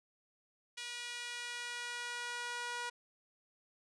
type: tone with high-pass filter sweep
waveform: sawtooth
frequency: 482.3 Hz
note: B4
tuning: 41 cents flat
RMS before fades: -42 dBFS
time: 0.77-2.9 s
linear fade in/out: 10 ms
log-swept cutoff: 2500 to 1100 Hz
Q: 1.3
effects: resampled to 22050 Hz